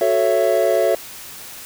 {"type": "chord", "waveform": "triangle", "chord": "F# minor seventh", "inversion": "none", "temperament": "equal with one note detuned", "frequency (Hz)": [370, 440, 554.4, 664.6], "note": ["F#4", "A4", "C#5", "E5"], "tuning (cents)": [0, 0, 0, 14], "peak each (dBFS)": [-20, -19, -17, -16], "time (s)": [0.01, 0.95], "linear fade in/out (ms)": 2, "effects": ["white hiss -36 dBFS RMS until 1.65 s"]}